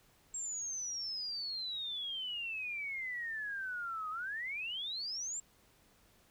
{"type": "exponential two-way sweep", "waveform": "sine", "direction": "down then up", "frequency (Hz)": [7570, 1236, 7570], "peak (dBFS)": -37, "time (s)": [0.34, 5.4], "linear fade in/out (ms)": 5, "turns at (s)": 4.1, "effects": ["pink hiss -67 dBFS RMS until 6.3 s"]}